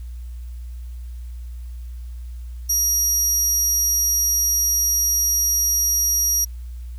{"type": "tone", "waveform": "30% pulse", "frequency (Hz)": 5700, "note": "F8", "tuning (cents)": 34, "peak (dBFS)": -13, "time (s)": [2.69, 6.45], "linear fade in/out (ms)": 10, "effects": ["added 60 Hz sine -30 dBFS peak until 6.98 s", "white hiss -57 dBFS RMS until 6.98 s"]}